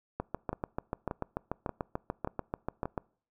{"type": "two click trains", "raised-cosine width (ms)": 1, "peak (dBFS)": [-18, -20], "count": [20, 5], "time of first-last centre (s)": [[0.2, 2.978], [0.53, 2.856]], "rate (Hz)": [6.84, 1.72], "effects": ["noise-tail reverb RT60 0.5 s tail -25 dB re dry"]}